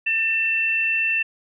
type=tone pair together; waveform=sine; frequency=1790.7 / 2683 Hz; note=A6 / E7; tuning=+30 / +30 cents; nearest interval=perfect fifth; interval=700 cents; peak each=-27 / -19 dBFS; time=0.06-1.23 s; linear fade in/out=10 ms; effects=none